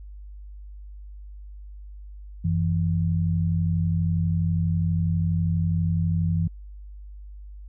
sine tone pair together, 92.4 / 164.64 Hz, F#2 / E3, -2 / -2 cents, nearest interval minor seventh, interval 1000 cents, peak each -23 dBFS, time 2.44-6.48 s, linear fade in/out 10 ms, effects added 50 Hz sine -38 dBFS peak until 7.68 s

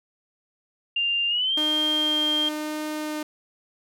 sine tone with pitch glide, 2794 to 3191 Hz, F7 to G7, 0 to +30 cents, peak -21 dBFS, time 0.96-2.49 s, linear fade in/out 5 ms, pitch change +230 cents, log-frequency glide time 1.28-1.55 s
sawtooth tone with vibrato, 304.5 Hz, D#4, 37 cents flat, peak -24 dBFS, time 1.57-3.23 s, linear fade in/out 5 ms, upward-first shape sine, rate 0.96 Hz, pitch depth 8 cents each way
effects none

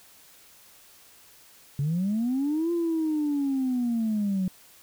sine linear two-way sweep, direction up then down, 134.9 to 345.4 to 182.3 Hz, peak -22 dBFS, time 1.79-4.48 s, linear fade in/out 2 ms, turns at 2.72 s, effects tanh soft clip ceiling -20 dBFS + white hiss -54 dBFS RMS until 4.82 s

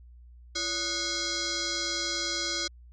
sine tone with frequency modulation, 339 Hz, E4, 49 cents sharp, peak -28 dBFS, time 0.55-2.68 s, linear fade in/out 10 ms, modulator 910 Hz, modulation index 6.4, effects added 60 Hz sine -48 dBFS peak until 2.92 s

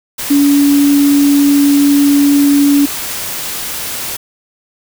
sine tone in noise, 284.6 Hz, C#4, 46 cents sharp, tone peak -6 dBFS, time 0.3-2.86 s, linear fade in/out 10 ms, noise white, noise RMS -21 dBFS, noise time 0.18-4.17 s, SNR +12 dB, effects none

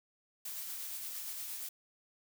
blue noise with tremolo, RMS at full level -41 dBFS, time 0.45-1.69 s, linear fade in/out 5 ms, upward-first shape sine, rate 8.6 Hz, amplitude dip 25%, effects none

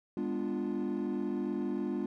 triangle chord, G# diminished seventh, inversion none, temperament equal with one note detuned, 203.8 / 246.9 / 293.7 / 349.2 Hz, G#3 / B3 / D4 / F4, -32 / 0 / 0 / 0 cents, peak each -34 dBFS, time 0.17-2.06 s, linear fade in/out 2 ms, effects tanh soft clip ceiling -24 dBFS

